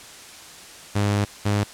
sawtooth tone pair in turn, 102.4 / 102.95 Hz, G#2 / G#2, -24 / -15 cents, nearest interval unison, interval 9 cents, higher second, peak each -15 dBFS, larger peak neither, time 0.95-1.25 / 1.45-1.64 s, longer first, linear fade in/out 10 ms, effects white hiss -42 dBFS RMS until 1.73 s + low-pass 9000 Hz 12 dB/octave

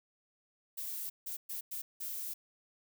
violet noise bursts at uneven times, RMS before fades -40 dBFS, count 5, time 0.77-1.1 / 1.26-1.37 / 1.49-1.61 / 1.71-1.82 / 2-2.34 s, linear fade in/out 10 ms, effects none

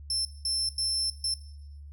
35% pulse tone bursts at uneven times, 5330 Hz, E8, 18 cents sharp, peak -24 dBFS, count 4, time 0.1-0.25 / 0.45-0.69 / 0.78-1.1 / 1.24-1.34 s, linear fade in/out 2 ms, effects noise-tail reverb RT60 0.9 s tail -18 dB re dry + added 72 Hz sine -42 dBFS peak until 1.92 s

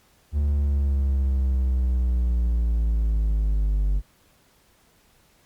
triangle linear sweep, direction down, 73.42 to 48.14 Hz, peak -17 dBFS, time 0.32-4.02 s, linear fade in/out 50 ms, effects pink hiss -60 dBFS RMS until 5.45 s + Opus 48 kbps

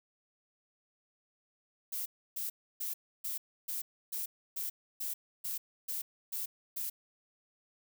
violet noise bursts, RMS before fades -37 dBFS, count 12, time 1.92-6.9 s, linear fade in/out 10 ms, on 140 ms, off 300 ms, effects none

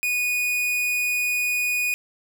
45% pulse tone, 2475 Hz, D#7, 10 cents flat, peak -21 dBFS, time 0.03-1.94 s, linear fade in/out 0 ms, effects none

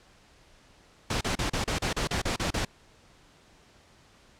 pink noise bursts, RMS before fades -28 dBFS, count 11, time 1.1-2.65 s, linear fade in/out 5 ms, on 110 ms, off 34 ms, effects pink hiss -58 dBFS RMS until 4.39 s + low-pass 7000 Hz 12 dB/octave

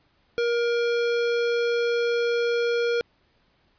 square tone, 472.6 Hz, A#4, 24 cents sharp, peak -22 dBFS, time 0.38-3.01 s, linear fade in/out 0 ms, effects pink hiss -65 dBFS RMS until 3.78 s + resampled to 11025 Hz

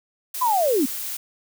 blue noise, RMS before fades -30 dBFS, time 0.34-1.17 s, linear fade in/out 5 ms
sine linear sweep, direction down, 1039 to 235.7 Hz, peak -17 dBFS, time 0.41-0.86 s, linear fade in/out 10 ms
effects none

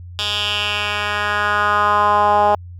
10% pulse tone with band-pass filter sweep, 207.2 Hz, G#3, 4 cents flat, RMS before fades -17 dBFS, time 0.19-2.55 s, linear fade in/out 0 ms, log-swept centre 3700 to 760 Hz, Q 3, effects added 88 Hz sine -32 dBFS peak until 2.79 s

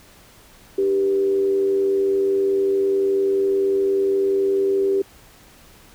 sine tone with frequency modulation, 391.8 Hz, G4, 1 cent flat, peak -16 dBFS, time 0.78-5.02 s, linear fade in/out 5 ms, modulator 91.5 Hz, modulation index 0.35, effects pink hiss -49 dBFS RMS until 5.94 s

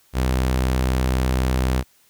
sawtooth tone, 64 Hz, C2, 38 cents flat, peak -14 dBFS, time 0.13-1.84 s, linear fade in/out 50 ms, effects white hiss -58 dBFS RMS until 2.09 s

